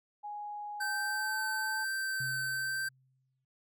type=tone with pitch glide; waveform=sine; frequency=830.6 to 866.9 Hz; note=G#5 to A5; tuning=0 to -26 cents; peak=-38 dBFS; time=0.23-1.85 s; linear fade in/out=20 ms; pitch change=+74 cents; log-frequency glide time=1.04-1.39 s
type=tone with vibrato; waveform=square; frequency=1549 Hz; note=G6; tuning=21 cents flat; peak=-33 dBFS; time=0.8-2.89 s; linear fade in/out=10 ms; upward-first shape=triangle; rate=1.1 Hz; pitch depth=14 cents each way
type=tone with exponential decay; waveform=sine; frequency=130.81 Hz; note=C3; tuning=in tune; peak=-39 dBFS; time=2.2-3.45 s; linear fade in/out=5 ms; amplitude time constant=270 ms
effects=AAC 64 kbps